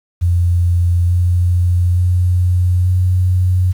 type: tone with pitch steps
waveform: sine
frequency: 87.31 / 88.63 / 89.97 / 91.33 Hz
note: F2 / F2 / F#2 / F#2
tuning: 0 / +26 / -48 / -22 cents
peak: -10 dBFS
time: 0.21-3.73 s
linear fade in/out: 20 ms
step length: 880 ms
effects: 7-bit